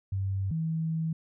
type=tone pair in turn; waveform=sine; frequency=96.9 / 161.42 Hz; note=G2 / E3; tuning=-20 / -36 cents; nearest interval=major sixth; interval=884 cents; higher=second; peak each=-27 dBFS; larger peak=neither; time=0.12-0.51 / 0.51-1.13 s; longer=second; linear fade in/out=5 ms; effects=none